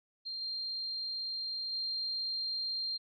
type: tone with level steps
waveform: sine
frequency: 4186 Hz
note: C8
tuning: in tune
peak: -37 / -35 / -33 dBFS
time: 0.25-2.98 s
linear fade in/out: 20 ms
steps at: 0.41 / 1.72 s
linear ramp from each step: 10 ms
effects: none